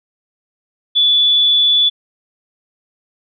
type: tone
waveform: sine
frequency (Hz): 3453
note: A7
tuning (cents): -33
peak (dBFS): -9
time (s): 0.95-1.9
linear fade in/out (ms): 20
effects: none